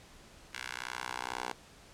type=tone with high-pass filter sweep; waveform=10% pulse; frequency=62.1 Hz; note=B1; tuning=10 cents sharp; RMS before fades=-40 dBFS; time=0.53-1.53 s; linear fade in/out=10 ms; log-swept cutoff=1800 to 650 Hz; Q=1.4; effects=pink hiss -56 dBFS RMS until 1.93 s + low-pass 9000 Hz 12 dB/octave